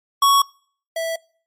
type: tone pair in turn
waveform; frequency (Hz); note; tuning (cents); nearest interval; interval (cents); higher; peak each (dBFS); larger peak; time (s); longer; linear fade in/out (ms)
square; 1114 / 657.1; C#6 / E5; +8 / -6; major sixth; 914; first; -12 / -22; first; 0.22-0.42 / 0.96-1.16; neither; 5
effects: noise-tail reverb RT60 0.5 s tail -25 dB re dry + MP3 64 kbps